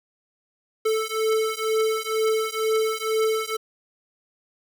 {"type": "beating tone pair", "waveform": "square", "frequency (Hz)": [438.5, 440.6], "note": ["A4", "A4"], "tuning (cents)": [-6, 2], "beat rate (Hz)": 2.1, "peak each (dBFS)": -25, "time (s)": [0.85, 3.57], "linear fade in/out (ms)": 10, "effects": []}